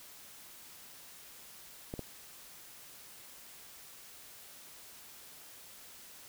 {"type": "clicks", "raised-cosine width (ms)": 2, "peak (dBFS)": -25, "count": 2, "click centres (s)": [1.939, 1.993], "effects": ["white hiss -53 dBFS RMS until 6.28 s"]}